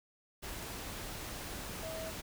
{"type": "tone in noise", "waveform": "sine", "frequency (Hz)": 644, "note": "E5", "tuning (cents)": -41, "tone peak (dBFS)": -41, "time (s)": [1.82, 2.11], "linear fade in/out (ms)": 20, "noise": "pink", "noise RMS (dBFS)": -43, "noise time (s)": [0.42, 2.22], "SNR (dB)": -1, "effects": []}